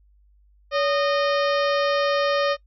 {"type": "harmonic tone with a mistuned harmonic", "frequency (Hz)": 615, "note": "D#5", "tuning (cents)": -20, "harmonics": [1, 2, 3, 4, 5, 6, 7, 8, 9], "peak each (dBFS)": [-20, -26, -30, -32, -34, -36, -37, -38, -39], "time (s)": [0.71, 2.57], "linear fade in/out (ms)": 50, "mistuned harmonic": 1, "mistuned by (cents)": -140, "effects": ["noise-tail reverb RT60 0.1 s tail -19 dB re dry", "added 50 Hz sine -54 dBFS peak until 2.66 s"]}